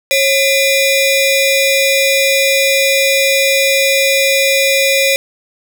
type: ring-modulated tone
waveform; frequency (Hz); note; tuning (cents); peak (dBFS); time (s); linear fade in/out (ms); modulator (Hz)
sawtooth; 1480; F#6; 0; -3; 0.11-5.16; 0; 934
effects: none